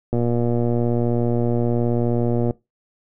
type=click train; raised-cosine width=2 ms; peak=-9 dBFS; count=284; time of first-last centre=0.13-2.508 s; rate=119 Hz; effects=noise-tail reverb RT60 0.2 s tail -20 dB re dry